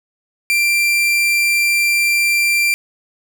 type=tone; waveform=40% pulse; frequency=2363 Hz; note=D7; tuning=10 cents sharp; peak=-12 dBFS; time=0.5-2.74 s; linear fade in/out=0 ms; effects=none